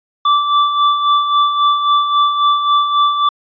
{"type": "tone with tremolo", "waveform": "square", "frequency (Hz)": 1166, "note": "D6", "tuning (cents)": -13, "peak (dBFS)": -9, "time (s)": [0.25, 3.29], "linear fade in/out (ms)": 5, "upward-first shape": "sine", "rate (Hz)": 3.7, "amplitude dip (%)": 55, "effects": ["resampled to 11025 Hz"]}